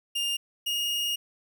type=tone pair in turn; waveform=40% pulse; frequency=2816 / 2855 Hz; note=F7 / F7; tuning=+14 / +37 cents; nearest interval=unison; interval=23 cents; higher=second; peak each=-25 dBFS; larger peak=neither; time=0.15-0.37 / 0.66-1.16 s; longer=second; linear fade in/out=10 ms; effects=none